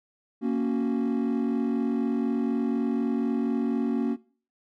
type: chord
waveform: triangle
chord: F# major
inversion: first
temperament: equal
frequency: 233.1 / 277.2 / 370 Hz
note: A#3 / C#4 / F#4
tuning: 0 / 0 / 0 cents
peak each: -23 / -25 / -29 dBFS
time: 0.41-4.17 s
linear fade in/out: 50 ms
effects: noise-tail reverb RT60 0.4 s tail -20 dB re dry + tanh soft clip ceiling -17 dBFS